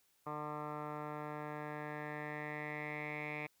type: tone with low-pass filter sweep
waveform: 10% pulse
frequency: 150 Hz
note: D3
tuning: 37 cents sharp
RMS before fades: -43 dBFS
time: 0.26-3.47 s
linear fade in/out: 10 ms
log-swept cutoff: 1200 to 2300 Hz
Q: 6.2
effects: white hiss -74 dBFS RMS until 3.6 s